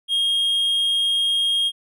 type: tone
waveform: triangle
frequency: 3246 Hz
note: G#7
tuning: 40 cents flat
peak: -16 dBFS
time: 0.08-1.72 s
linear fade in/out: 50 ms
effects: none